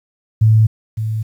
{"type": "tone with echo", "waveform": "sine", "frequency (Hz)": 109.8, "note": "A2", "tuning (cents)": -3, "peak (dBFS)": -7, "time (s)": [0.41, 0.67], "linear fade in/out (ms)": 10, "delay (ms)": 560, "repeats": 1, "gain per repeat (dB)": -10, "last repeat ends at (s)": 1.23, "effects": ["8-bit"]}